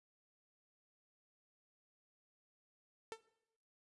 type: tone with exponential decay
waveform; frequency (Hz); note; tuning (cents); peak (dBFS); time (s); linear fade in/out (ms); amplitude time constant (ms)
sawtooth; 447.2; A4; +28; -36; 3.12-3.21; 0; 19
effects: noise-tail reverb RT60 0.8 s tail -19 dB re dry + resampled to 24000 Hz